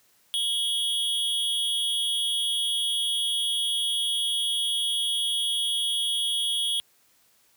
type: tone with amplitude modulation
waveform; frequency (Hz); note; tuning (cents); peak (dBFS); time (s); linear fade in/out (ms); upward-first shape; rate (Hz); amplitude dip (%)
square; 3300; G#7; -12; -21; 0.34-6.8; 0; sine; 292; 80
effects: white hiss -63 dBFS RMS until 7.56 s + high-pass 60 Hz 12 dB/octave